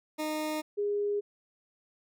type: tone pair in turn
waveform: 20% pulse / sine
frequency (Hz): 307.8 / 410.1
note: D#4 / G#4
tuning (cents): -19 / -22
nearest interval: perfect fourth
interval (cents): 497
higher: second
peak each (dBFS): -26 / -27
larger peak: first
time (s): 0.18-0.62 / 0.77-1.21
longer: neither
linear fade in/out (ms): 20
effects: none